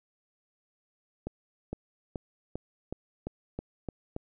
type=accelerating click train; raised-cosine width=2 ms; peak=-21 dBFS; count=9; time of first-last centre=1.27-4.164 s; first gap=460 ms; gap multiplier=0.93; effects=none